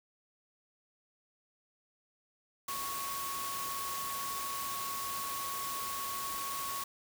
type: tone in noise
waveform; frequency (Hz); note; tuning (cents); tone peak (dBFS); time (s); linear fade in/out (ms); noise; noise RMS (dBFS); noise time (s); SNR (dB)
sine; 1108; C#6; -1; -38; 2.68-6.84; 5; white; -40; 2.68-6.84; -1
effects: none